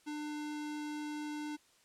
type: tone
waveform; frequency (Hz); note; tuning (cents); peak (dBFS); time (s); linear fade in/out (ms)
square; 299.3; D4; +33; -39; 0.06-1.57; 20
effects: white hiss -67 dBFS RMS until 1.84 s + low-pass 9000 Hz 12 dB/octave